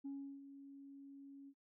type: tone with ADSR envelope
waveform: sine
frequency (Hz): 277.2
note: C#4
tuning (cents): 0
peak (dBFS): -40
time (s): 0.04-1.54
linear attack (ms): 17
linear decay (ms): 350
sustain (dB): -12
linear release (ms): 59
effects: noise-tail reverb RT60 0.1 s tail -19 dB re dry + tanh soft clip ceiling -40 dBFS